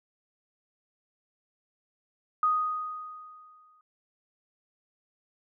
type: tone with exponential decay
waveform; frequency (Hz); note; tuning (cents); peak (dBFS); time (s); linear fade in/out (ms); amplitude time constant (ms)
sine; 1244.5; D#6; 0; -20; 2.43-3.81; 2; 300
effects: none